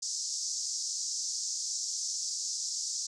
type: band-pass noise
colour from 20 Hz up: pink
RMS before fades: -35 dBFS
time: 0.02-3.07 s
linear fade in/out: 10 ms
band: 5000 to 7300 Hz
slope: 48 dB/octave
effects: none